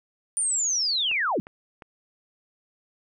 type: linear sweep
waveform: sine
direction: down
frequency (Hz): 9290 to 150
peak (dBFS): -22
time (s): 0.37-1.4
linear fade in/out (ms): 0
type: clicks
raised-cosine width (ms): 0.5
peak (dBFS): -27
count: 3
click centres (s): 1.114 / 1.469 / 1.822
effects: none